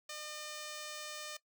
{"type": "tone", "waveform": "5% pulse", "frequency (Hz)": 605, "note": "D#5", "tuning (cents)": -49, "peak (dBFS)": -31, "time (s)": [0.09, 1.37], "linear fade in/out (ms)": 5, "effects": ["noise-tail reverb RT60 0.1 s tail -18 dB re dry"]}